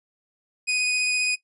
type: tone with vibrato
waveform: sawtooth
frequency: 2489 Hz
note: D#7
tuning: in tune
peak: -18 dBFS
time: 0.67-1.36 s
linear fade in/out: 20 ms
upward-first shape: triangle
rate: 15 Hz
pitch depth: 13 cents each way
effects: noise-tail reverb RT60 0.1 s tail -17 dB re dry + resampled to 24000 Hz